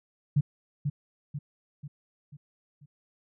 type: tone with echo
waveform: sine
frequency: 144.7 Hz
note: D3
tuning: 25 cents flat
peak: -19 dBFS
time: 0.36-0.41 s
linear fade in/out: 10 ms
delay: 490 ms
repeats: 5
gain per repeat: -6 dB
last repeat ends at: 2.86 s
effects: none